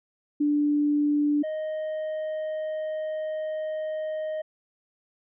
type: tone pair in turn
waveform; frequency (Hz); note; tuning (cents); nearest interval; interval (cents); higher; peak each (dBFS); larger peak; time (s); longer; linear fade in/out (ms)
sine / triangle; 293.7 / 622.3; D4 / D#5; 0 / 0; octave + minor second; 1300; second; -20 / -26; first; 0.4-1.43 / 1.43-4.42; second; 10
effects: resampled to 8000 Hz